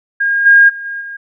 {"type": "tone with level steps", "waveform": "sine", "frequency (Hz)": 1622, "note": "G#6", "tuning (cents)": -41, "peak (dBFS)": [-11, -3, -23, -20, -24], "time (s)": [0.2, 1.17], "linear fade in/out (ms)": 10, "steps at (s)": [0.45, 0.68, 0.84, 1], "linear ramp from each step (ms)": 20, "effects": []}